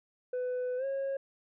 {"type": "tone with pitch glide", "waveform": "sine", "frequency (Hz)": [500, 545.3], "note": ["B4", "C#5"], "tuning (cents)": [21, -29], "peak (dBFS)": -28, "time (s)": [0.33, 1.17], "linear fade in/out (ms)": 5, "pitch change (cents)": 150, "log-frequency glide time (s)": [0.77, 0.85], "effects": ["tanh soft clip ceiling -30 dBFS"]}